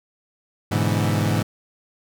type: chord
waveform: 30% pulse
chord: E dominant seventh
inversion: first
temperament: equal with one note detuned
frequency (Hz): 104.37 / 123.47 / 146.83 / 164.81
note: G#2 / B2 / D3 / E3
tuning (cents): +9 / 0 / 0 / 0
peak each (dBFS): -19 / -24 / -23 / -23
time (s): 0.71-1.43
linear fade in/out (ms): 10
effects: none